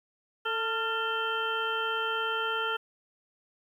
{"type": "harmonic tone with a mistuned harmonic", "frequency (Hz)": 445.8, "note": "A4", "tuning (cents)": 23, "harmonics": [1, 2, 3, 4, 6, 7], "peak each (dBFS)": [-35, -37, -30, -42, -40, -36], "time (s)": [0.45, 2.77], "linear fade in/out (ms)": 10, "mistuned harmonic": 3, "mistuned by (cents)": 58, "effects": ["10-bit"]}